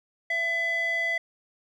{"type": "tone with band-pass filter", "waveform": "square", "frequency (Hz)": 669, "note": "E5", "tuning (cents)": 25, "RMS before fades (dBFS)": -27, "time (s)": [0.3, 1.18], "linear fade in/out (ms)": 5, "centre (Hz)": 1800, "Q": 6, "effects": []}